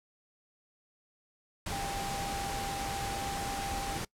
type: tone in noise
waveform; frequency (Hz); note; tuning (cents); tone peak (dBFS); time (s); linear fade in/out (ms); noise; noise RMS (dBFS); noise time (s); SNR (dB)
sine; 794; G5; +22; -36; 1.72-3.98; 5; pink; -37; 1.66-4.05; -2
effects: noise-tail reverb RT60 0.1 s tail -23 dB re dry + low-pass 11000 Hz 12 dB/octave